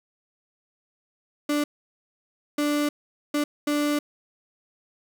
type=tone bursts at uneven times; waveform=35% pulse; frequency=293.7 Hz; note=D4; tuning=in tune; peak=-20 dBFS; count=4; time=1.49-1.64 / 2.58-2.89 / 3.34-3.44 / 3.67-3.99 s; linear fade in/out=5 ms; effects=none